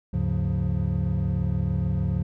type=tone cluster; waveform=triangle; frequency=75 / 101.5 / 138.8 / 177.5 Hz; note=D2 / G#2 / C#3 / F3; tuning=+37 / -39 / +3 / +28 cents; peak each=-26 dBFS; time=0.13-2.23 s; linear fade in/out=10 ms; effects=none